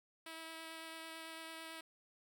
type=tone with vibrato; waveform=5% pulse; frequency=324.2 Hz; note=E4; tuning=29 cents flat; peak=-36 dBFS; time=0.26-1.81 s; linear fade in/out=5 ms; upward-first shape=triangle; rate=9 Hz; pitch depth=12 cents each way; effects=none